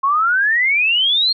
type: exponential sweep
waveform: sine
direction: up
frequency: 1066 to 4300 Hz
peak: -12 dBFS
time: 0.03-1.33 s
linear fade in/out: 10 ms
effects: MP3 96 kbps